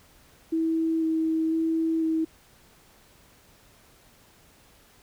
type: tone with vibrato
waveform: sine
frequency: 322.7 Hz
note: E4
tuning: 37 cents flat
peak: -22 dBFS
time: 0.52-2.25 s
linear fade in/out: 10 ms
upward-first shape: square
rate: 1 Hz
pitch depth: 10 cents each way
effects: pink hiss -57 dBFS RMS until 5.02 s